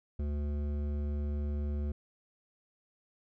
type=tone with hard clipping; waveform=triangle; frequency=73 Hz; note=D2; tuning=10 cents flat; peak=-33 dBFS; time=0.19-1.92 s; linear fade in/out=5 ms; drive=16 dB; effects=none